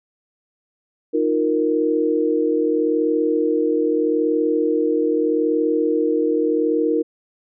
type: chord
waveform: sine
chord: Eb suspended second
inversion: none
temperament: equal with one note detuned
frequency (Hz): 311.1 / 351.9 / 466.2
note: Eb4 / F4 / Bb4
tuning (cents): 0 / +13 / 0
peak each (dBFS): -20 / -23 / -19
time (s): 1.13-7.03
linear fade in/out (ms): 20
effects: none